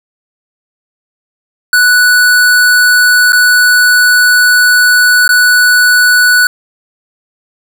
square tone with dropouts, 1480 Hz, F#6, in tune, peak -5 dBFS, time 1.73-6.47 s, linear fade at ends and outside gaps 2 ms, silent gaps 3.322-3.33 / 5.278-5.291 s, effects none

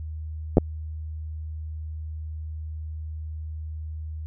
clicks, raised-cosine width 2 ms, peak -3 dBFS, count 2, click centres 0.571 / 0.582 s, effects added 78 Hz sine -31 dBFS peak until 4.26 s

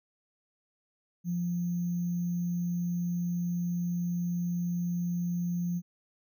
sine tone with sample-and-hold, 174.61 Hz, F3, in tune, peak -28 dBFS, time 1.24-5.82 s, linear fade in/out 50 ms, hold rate 6300 Hz, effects none

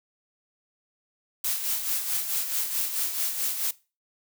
blue noise with tremolo, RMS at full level -26 dBFS, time 1.44-3.71 s, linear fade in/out 5 ms, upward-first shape sine, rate 4.6 Hz, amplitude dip 55%, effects noise-tail reverb RT60 0.3 s tail -20 dB re dry

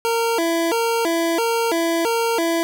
25% pulse tone with vibrato, 392 Hz, G4, in tune, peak -14 dBFS, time 0.05-2.63 s, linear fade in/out 0 ms, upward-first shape square, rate 1.5 Hz, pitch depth 280 cents each way, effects none

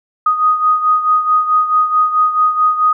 sine beating tone pair, 1244.5 / 1249.1 Hz, D#6 / D#6, 0 / +6 cents, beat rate 4.6 Hz, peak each -11 / -17 dBFS, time 0.26-2.93 s, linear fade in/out 5 ms, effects none

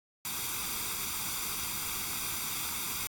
white noise with comb filter, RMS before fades -35 dBFS, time 0.25-3.07 s, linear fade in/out 0 ms, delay 0.84 ms, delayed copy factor +0.7, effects AAC 64 kbps

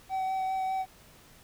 triangle tone with vibrato, 760 Hz, F#5, 46 cents sharp, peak -26 dBFS, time 0.09-0.86 s, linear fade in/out 50 ms, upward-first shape sine, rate 5 Hz, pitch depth 12 cents each way, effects pink hiss -56 dBFS RMS until 1.43 s

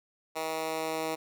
10% pulse tone with high-pass filter sweep, 159.5 Hz, D#3, 43 cents sharp, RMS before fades -33 dBFS, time 0.35-1.16 s, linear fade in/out 20 ms, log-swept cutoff 550 to 350 Hz, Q 1, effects none

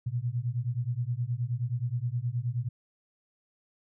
sine beating tone pair, 116.54 / 126.04 Hz, A#2 / B2, 0 / +36 cents, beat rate 9.5 Hz, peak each -31 / -31 dBFS, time 0.06-2.69 s, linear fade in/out 10 ms, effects none

